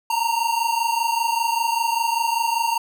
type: tone pair together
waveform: square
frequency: 910.9 / 936 Hz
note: A#5 / A#5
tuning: -40 / +7 cents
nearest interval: unison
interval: 47 cents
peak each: -23 dBFS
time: 0.1-2.78 s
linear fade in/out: 5 ms
effects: none